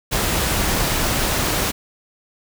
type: noise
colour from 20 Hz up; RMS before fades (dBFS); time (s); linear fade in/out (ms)
pink; -20; 0.11-1.72; 20
effects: none